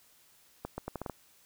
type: accelerating click train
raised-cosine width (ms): 1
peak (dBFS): -22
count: 7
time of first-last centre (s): 0.65-1.097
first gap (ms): 130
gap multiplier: 0.77
effects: white hiss -63 dBFS RMS until 1.45 s